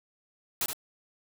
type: noise with echo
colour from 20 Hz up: white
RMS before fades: -29 dBFS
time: 0.61-0.66 s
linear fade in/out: 2 ms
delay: 72 ms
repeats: 1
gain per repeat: -6 dB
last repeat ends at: 0.732 s
effects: none